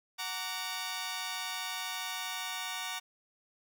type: chord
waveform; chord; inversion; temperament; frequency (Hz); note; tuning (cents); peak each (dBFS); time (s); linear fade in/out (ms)
10% pulse; Gb augmented; none; just; 740 / 925 / 1156.2; Gb5 / Bb5 / D6; 0 / -14 / -27; -32; 0.18-3; 20
effects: none